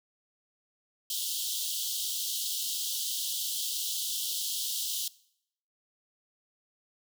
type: high-pass noise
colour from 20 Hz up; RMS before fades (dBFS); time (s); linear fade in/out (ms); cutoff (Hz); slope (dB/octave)
pink; -33; 1.1-5.08; 2; 3000; 96
effects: noise-tail reverb RT60 0.7 s tail -21 dB re dry